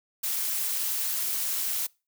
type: noise with amplitude modulation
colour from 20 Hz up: blue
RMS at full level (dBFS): -26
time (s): 0.23-1.87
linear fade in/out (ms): 10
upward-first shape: sine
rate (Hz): 221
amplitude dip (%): 65
effects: noise-tail reverb RT60 0.3 s tail -25 dB re dry